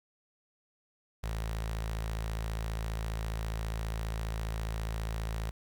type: tone with notch filter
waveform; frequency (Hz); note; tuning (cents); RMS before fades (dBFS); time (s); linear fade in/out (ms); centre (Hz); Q
sawtooth; 54.8; A1; -6; -35; 1.23-5.51; 10; 280; 0.96
effects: 10-bit

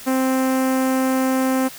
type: tone with notch filter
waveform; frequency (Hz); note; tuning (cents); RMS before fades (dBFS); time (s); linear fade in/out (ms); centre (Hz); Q
sawtooth; 261.6; C4; 0; -19; 0.06-1.69; 20; 3800; 0.68
effects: white hiss -38 dBFS RMS until 1.78 s

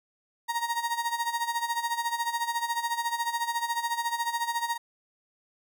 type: tone with tremolo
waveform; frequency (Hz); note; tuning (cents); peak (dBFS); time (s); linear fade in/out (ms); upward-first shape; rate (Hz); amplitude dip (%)
35% pulse; 936; A#5; +7; -23; 0.48-4.78; 20; sine; 14; 75
effects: none

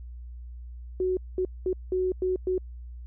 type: tone bursts at uneven times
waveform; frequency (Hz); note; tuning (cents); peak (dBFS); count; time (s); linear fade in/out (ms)
sine; 370; F#4; 0; -23; 6; 1-1.17 / 1.38-1.45 / 1.66-1.73 / 1.92-2.12 / 2.22-2.36 / 2.47-2.58; 2
effects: added 60 Hz sine -38 dBFS peak until 3.06 s

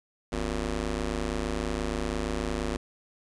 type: ring-modulated tone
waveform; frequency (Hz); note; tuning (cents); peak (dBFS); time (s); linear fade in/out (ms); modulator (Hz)
15% pulse; 106.2; G#2; +39; -19; 0.32-2.77; 5; 145
effects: resampled to 22050 Hz

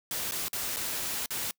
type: noise with dropouts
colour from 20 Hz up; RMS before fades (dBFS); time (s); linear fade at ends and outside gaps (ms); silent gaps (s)
white; -33; 0.11-1.51; 1; 0.311-0.32 / 0.483-0.53 / 0.762-0.768 / 1.26-1.306
effects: noise-tail reverb RT60 0.1 s tail -26 dB re dry

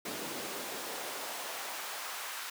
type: noise with high-pass filter sweep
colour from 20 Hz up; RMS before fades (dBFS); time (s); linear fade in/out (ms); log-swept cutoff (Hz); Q
pink; -40; 0.05-2.5; 5; 250 to 1200; 1.1
effects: none

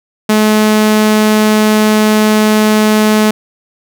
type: tone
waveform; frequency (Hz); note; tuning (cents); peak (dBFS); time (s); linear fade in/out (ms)
sawtooth; 214.4; A3; -45; -3; 0.29-3.31; 5
effects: none

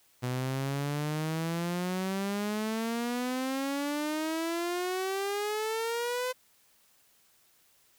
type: exponential sweep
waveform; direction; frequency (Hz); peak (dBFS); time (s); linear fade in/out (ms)
sawtooth; up; 123.47 to 511; -26; 0.22-6.33; 20
effects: white hiss -65 dBFS RMS until 7.98 s

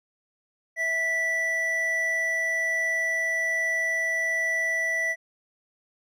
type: tone pair together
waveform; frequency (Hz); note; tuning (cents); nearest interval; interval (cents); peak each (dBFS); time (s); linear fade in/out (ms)
triangle; 655 / 1966.2; E5 / B6; -11 / -8; octave + perfect fifth; 1903; -32 / -22; 0.76-5.16; 50
effects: none

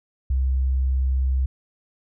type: tone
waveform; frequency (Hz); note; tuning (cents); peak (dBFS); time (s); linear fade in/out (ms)
sine; 65.41; C2; 0; -18; 0.3-1.46; 5
effects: none

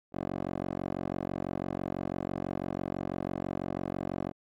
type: tone with band-pass filter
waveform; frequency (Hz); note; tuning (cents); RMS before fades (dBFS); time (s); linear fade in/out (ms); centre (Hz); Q
10% pulse; 46.04; F#1; -8; -35; 0.12-4.33; 50; 470; 1.3
effects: AAC 64 kbps

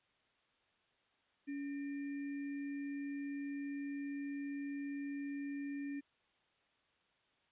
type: tone with sample-and-hold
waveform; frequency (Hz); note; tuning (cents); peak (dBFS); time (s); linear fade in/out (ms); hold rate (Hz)
sine; 282.5; C#4; +33; -39; 1.47-6.01; 20; 2100
effects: white hiss -75 dBFS RMS until 7.51 s + resampled to 8000 Hz

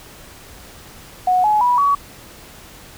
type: tone with pitch steps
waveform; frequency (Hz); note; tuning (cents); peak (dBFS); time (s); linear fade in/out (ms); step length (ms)
sine; 733 / 846.9 / 978.4 / 1130.4; F#5 / G#5 / B5 / C#6; -16 / +34 / -16 / +34; -12; 1.27-1.95; 5; 170
effects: pink hiss -41 dBFS RMS until 2.97 s

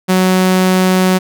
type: tone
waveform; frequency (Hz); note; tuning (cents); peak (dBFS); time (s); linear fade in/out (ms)
sawtooth; 185.6; F#3; +6; -5; 0.08-1.19; 20
effects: none

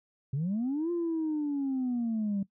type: linear two-way sweep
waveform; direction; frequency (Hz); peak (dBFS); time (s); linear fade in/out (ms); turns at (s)
sine; up then down; 127.6 to 349.2 to 193.4; -26; 0.33-2.43; 5; 0.91
effects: noise-tail reverb RT60 0.1 s tail -19 dB re dry + tanh soft clip ceiling -25 dBFS

